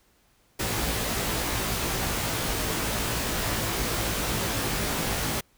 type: noise with comb filter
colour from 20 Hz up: pink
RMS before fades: -28 dBFS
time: 0.59-5.41 s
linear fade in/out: 10 ms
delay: 18 ms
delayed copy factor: +0.85
effects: pink hiss -64 dBFS RMS until 5.57 s